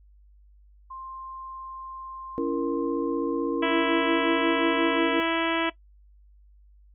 sine tone, 1053 Hz, C6, 11 cents sharp, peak -37 dBFS, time 0.9-4.99 s, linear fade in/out 10 ms
sine chord, A# diminished, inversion first, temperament just, 279.7 / 335.6 / 466.2 Hz, C#4 / E4 / A#4, +16 / +31 / 0 cents, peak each -28 dBFS, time 2.38-5.2 s, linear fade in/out 0 ms
harmonic tone, 330 Hz, E4, 2 cents sharp, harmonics 1 / 2 / 3 / 4 / 5 / 6 / 7 / 8 / 9 / 10, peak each -27 / -30 / -32 / -33 / -34 / -35 / -35 / -36 / -37 / -37 dBFS, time 3.62-5.7 s, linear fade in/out 10 ms
effects noise-tail reverb RT60 0.1 s tail -17 dB re dry + added 50 Hz sine -52 dBFS peak until 6.94 s

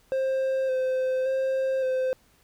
triangle tone with vibrato, 523.3 Hz, C5, in tune, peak -21 dBFS, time 0.12-2.13 s, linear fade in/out 0 ms, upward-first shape square, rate 0.88 Hz, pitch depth 19 cents each way, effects pink hiss -62 dBFS RMS until 2.43 s

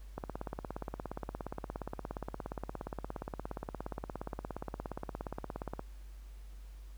click train, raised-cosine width 1 ms, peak -24 dBFS, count 97, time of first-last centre 0.18-5.794 s, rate 17.1 Hz, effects added 49 Hz sine -46 dBFS peak until 6.97 s + pink hiss -65 dBFS RMS until 6.97 s

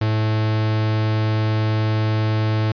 45% pulse tone, 108.8 Hz, A2, 19 cents flat, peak -17 dBFS, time 0.01-2.72 s, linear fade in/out 5 ms, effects resampled to 11025 Hz

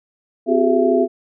sine tone cluster, 256.8 / 358.9 / 391.9 / 424.2 / 670 Hz, C4 / F4 / G4 / G#4 / E5, -32 / +47 / 0 / +37 / +28 cents, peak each -19 dBFS, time 0.46-1.08 s, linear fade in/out 50 ms, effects none

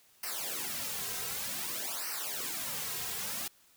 white noise with flanger, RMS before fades -37 dBFS, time 0.23-3.48 s, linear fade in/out 5 ms, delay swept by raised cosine 0.28 to 3.48 ms, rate 0.54 Hz, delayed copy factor -1, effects white hiss -64 dBFS RMS until 3.76 s

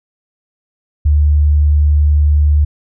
sine tone, 74.1 Hz, D2, 16 cents sharp, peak -7 dBFS, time 1.05-2.65 s, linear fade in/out 10 ms, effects none

